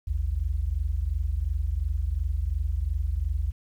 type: tone pair together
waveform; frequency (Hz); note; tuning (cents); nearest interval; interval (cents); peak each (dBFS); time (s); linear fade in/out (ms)
sine; 55.08 / 77.9; A1 / D#2; +3 / +3; tritone; 600; -27; 0.07-3.52; 10
effects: 10-bit